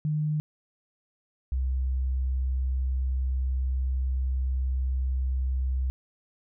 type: tone pair in turn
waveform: sine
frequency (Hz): 152 / 64.78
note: D#3 / C2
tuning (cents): -40 / -17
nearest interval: octave + minor third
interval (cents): 1477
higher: first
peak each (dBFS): -24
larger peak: neither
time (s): 0.05-0.4 / 1.52-5.9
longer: second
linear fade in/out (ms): 0
effects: none